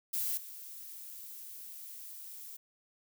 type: noise with level steps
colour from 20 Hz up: violet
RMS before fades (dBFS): -34 / -47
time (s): 0.13-2.57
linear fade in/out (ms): 10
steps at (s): 0.37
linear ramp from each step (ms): 5
effects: none